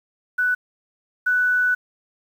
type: tone pair in turn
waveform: sine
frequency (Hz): 1487 / 1487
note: F#6 / F#6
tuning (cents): +8 / +8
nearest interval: unison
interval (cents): 0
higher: neither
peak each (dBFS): -17 / -16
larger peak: second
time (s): 0.38-0.55 / 1.26-1.75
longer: second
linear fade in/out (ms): 10
effects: 8-bit